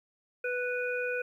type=harmonic tone; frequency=493.9 Hz; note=B4; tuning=in tune; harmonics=1 / 3 / 5; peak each=-32 / -34 / -37 dBFS; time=0.44-1.22 s; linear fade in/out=5 ms; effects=11-bit